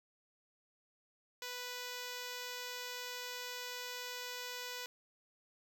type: tone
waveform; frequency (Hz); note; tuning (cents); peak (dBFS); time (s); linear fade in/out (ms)
5% pulse; 493.9; B4; 0; -30; 1.42-4.86; 2
effects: none